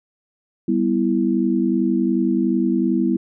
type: chord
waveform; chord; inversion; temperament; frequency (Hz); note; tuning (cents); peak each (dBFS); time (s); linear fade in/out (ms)
sine; E minor; first; equal; 196 / 246.9 / 329.6; G3 / B3 / E4; 0 / 0 / 0; -21 / -20 / -20; 0.68-3.17; 5
effects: none